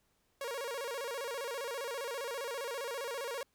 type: tone with vibrato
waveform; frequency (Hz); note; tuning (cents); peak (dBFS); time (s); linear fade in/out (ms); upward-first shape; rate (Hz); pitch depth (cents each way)
sawtooth; 510; C5; -44; -33; 0.41-3.43; 2; square; 15; 140
effects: pink hiss -75 dBFS RMS until 3.54 s